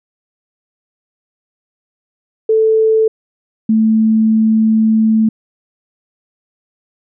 sine tone pair in turn, 440.5 / 220.2 Hz, A4 / A3, +2 / +2 cents, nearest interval octave, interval 1200 cents, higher first, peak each -8 / -8 dBFS, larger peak neither, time 2.49-3.08 / 3.69-5.29 s, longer second, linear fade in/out 5 ms, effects none

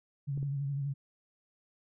sine tone with vibrato, 140 Hz, C#3, 18 cents sharp, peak -31 dBFS, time 0.27-0.94 s, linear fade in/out 20 ms, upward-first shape sine, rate 12 Hz, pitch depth 48 cents each way
clicks, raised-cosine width 3 ms, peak -32 dBFS, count 2, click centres 0.376 / 0.429 s
effects none

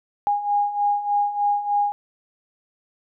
sine beating tone pair, 817 / 820.3 Hz, G#5 / G#5, -29 / -22 cents, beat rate 3.3 Hz, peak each -25 / -20 dBFS, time 0.27-1.92 s, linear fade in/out 0 ms, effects none

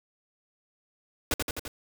pink noise with echo, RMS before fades -26 dBFS, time 1.31-1.34 s, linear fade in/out 2 ms, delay 85 ms, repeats 4, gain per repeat -3 dB, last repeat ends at 1.68 s, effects none

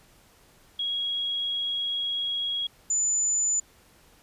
sine tone pair in turn, 3308 / 7009 Hz, G#7 / A8, -8 / -8 cents, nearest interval octave + minor second, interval 1300 cents, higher second, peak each -26 / -22 dBFS, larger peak second, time 0.79-2.67 / 2.9-3.6 s, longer first, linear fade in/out 5 ms, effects pink hiss -58 dBFS RMS until 4.22 s + resampled to 32000 Hz

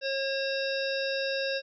harmonic tone, 542 Hz, C#5, 39 cents flat, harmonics 1 / 3 / 5 / 7 / 9 / 10, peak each -30 / -35 / -37 / -38 / -40 / -40 dBFS, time 0.01-1.62 s, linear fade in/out 50 ms, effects none

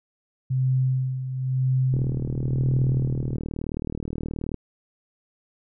sine tone with tremolo, 130 Hz, C3, 11 cents flat, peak -18 dBFS, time 0.5-3.37 s, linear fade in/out 10 ms, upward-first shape sine, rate 0.98 Hz, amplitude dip 65%
click train, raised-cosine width 3 ms, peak -17 dBFS, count 102, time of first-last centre 1.94-4.543 s, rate 38.8 Hz
effects none

